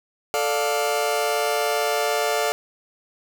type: chord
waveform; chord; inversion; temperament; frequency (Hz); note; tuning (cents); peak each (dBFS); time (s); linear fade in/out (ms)
sawtooth; D minor; second; just; 440.5 / 587.3 / 704.8; A4 / D5 / F5; +2 / 0 / +16; -21; 0.34-2.52; 0
effects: 7-bit